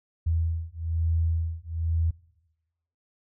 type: beating tone pair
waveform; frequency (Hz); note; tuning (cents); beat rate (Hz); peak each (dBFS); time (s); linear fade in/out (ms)
sine; 81.7 / 82.8; E2 / E2; -15 / +8; 1.1; -27; 0.26-2.11; 10
effects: noise-tail reverb RT60 1.0 s tail -23 dB re dry